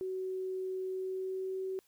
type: tone with pitch glide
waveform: sine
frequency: 375 to 379.1 Hz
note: F#4 to F#4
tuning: +23 to +42 cents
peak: -34 dBFS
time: 0.01-1.79 s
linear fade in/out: 0 ms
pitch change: +19 cents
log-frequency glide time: 0.85-1.61 s
effects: white hiss -70 dBFS RMS until 1.87 s